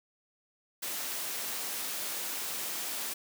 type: high-pass noise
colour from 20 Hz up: white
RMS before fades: -36 dBFS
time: 0.82-3.14 s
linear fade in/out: 10 ms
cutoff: 220 Hz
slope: 12 dB/octave
effects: none